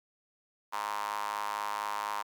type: tone with high-pass filter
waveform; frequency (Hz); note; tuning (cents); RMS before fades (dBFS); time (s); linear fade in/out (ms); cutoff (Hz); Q
sawtooth; 104.2; G#2; +6; -35; 0.72-2.23; 20; 980; 5.5
effects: none